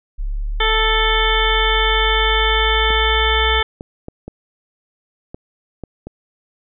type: exponential sweep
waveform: sine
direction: up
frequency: 34.65 to 61.3 Hz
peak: -19 dBFS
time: 0.18-3.62 s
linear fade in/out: 20 ms
type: harmonic tone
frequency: 440 Hz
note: A4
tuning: in tune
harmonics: 1 / 2 / 3 / 4 / 5 / 7 / 8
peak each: -22 / -22 / -22 / -22 / -22 / -22 / -22 dBFS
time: 0.6-3.63 s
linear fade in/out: 5 ms
type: clicks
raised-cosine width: 2 ms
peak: -17 dBFS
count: 7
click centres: 2.905 / 3.809 / 4.084 / 4.28 / 5.345 / 5.837 / 6.07 s
effects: none